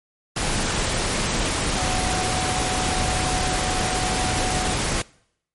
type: tone in noise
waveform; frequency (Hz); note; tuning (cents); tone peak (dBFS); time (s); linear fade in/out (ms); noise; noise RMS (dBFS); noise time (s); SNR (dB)
sine; 740; F#5; 0; -27; 1.77-4.74; 5; pink; -23; 0.36-5.02; -7
effects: noise-tail reverb RT60 0.7 s tail -23 dB re dry + MP3 48 kbps